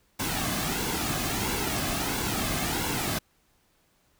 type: noise with flanger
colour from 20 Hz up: pink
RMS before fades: -29 dBFS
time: 0.19-3.19 s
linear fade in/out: 10 ms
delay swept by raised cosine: 1.6 to 2.17 ms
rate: 1.5 Hz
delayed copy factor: -0.55
effects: pink hiss -67 dBFS RMS until 4.19 s